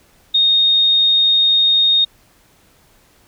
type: tone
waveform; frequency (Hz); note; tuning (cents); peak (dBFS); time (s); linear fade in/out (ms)
sine; 3704; A#7; -12; -10; 0.34-2.05; 10
effects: pink hiss -53 dBFS RMS until 3.27 s